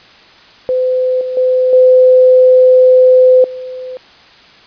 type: tone with level steps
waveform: sine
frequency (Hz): 510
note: C5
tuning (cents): -44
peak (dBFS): -10 / -16 / -8 / -3 / -22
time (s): 0.69-3.97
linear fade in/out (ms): 0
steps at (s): 1.21 / 1.37 / 1.73 / 3.44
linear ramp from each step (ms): 2
effects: white hiss -41 dBFS RMS until 4.66 s + resampled to 11025 Hz